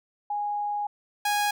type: tone pair in turn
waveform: sine / sawtooth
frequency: 826 / 826 Hz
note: G#5 / G#5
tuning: -10 / -10 cents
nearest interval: unison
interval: 0 cents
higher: neither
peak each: -26 / -19 dBFS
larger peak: second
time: 0.3-0.87 / 1.25-1.51 s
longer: first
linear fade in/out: 5 ms
effects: none